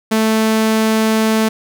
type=tone; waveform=sawtooth; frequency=220 Hz; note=A3; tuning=in tune; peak=-8 dBFS; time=0.11-1.49 s; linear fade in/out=10 ms; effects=none